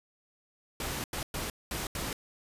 pink noise bursts at uneven times, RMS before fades -35 dBFS, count 5, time 0.8-1.04 / 1.13-1.23 / 1.34-1.5 / 1.71-1.87 / 1.95-2.13 s, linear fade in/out 2 ms, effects resampled to 32000 Hz

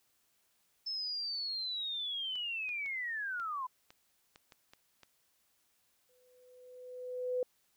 sine linear sweep, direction down, 5274 to 987.8 Hz, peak -35 dBFS, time 0.86-3.67 s, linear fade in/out 10 ms
clicks, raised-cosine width 0.2 ms, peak -36 dBFS, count 9, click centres 2.356 / 2.691 / 2.861 / 3.399 / 3.905 / 4.359 / 4.522 / 4.735 / 5.033 s
sine tone with exponential growth, 501 Hz, B4, 25 cents sharp, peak -29 dBFS, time 6.09-7.43 s, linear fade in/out 2 ms, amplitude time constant 290 ms
effects white hiss -74 dBFS RMS until 7.76 s

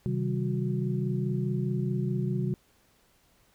sine tone cluster, 132.3 / 157.1 / 192.7 / 363.8 Hz, C3 / D#3 / G3 / F#4, +20 / +17 / -29 / -29 cents, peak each -29 / -34 / -31 / -36 dBFS, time 0.06-2.54 s, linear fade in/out 0 ms, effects pink hiss -65 dBFS RMS until 3.54 s

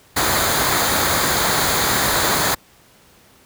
pink noise with comb filter, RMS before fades -18 dBFS, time 0.16-2.55 s, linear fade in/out 10 ms, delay 0.36 ms, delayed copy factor -0.55, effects pink hiss -51 dBFS RMS until 3.45 s + high-pass 60 Hz 12 dB/octave

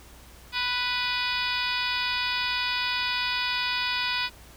harmonic tone with a mistuned harmonic, 493.9 Hz, B4, in tune, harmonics 2 / 3 / 4 / 5 / 6 / 7 / 8 / 9 / 10, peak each -33 / -33 / -35 / -31 / -36 / -34 / -36 / -35 / -35 dBFS, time 0.52-4.3 s, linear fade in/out 50 ms, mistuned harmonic 8, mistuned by -40 cents, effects added 60 Hz sine -51 dBFS peak until 4.56 s + pink hiss -51 dBFS RMS until 4.56 s

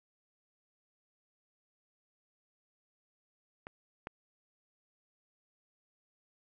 clicks, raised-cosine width 0.5 ms, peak -28 / -24 dBFS, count 2, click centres 3.669 / 4.071 s, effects none

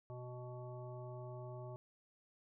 harmonic tone, 124.2 Hz, B2, 10 cents sharp, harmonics 1 / 3 / 5 / 7 / 9, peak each -47 / -53 / -52 / -58 / -60 dBFS, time 0.1-1.76 s, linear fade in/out 0 ms, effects none

